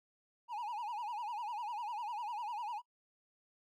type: tone with vibrato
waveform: triangle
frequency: 896 Hz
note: A5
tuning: 31 cents sharp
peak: -36 dBFS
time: 0.48-2.82 s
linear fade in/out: 50 ms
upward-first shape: sine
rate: 10 Hz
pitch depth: 160 cents each way
effects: noise-tail reverb RT60 0.1 s tail -25 dB re dry